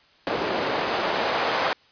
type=noise with band-pass filter sweep; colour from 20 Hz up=white; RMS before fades=-25 dBFS; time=0.27-1.73 s; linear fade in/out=0 ms; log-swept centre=420 to 790 Hz; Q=0.99; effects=white hiss -57 dBFS RMS until 1.91 s + resampled to 11025 Hz